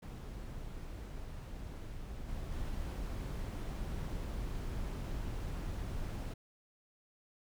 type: noise with level steps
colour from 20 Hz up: brown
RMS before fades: -44 / -41 / -39 dBFS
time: 0.02-6.34 s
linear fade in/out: 10 ms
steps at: 2.28 / 2.51 s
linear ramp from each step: 10 ms
effects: none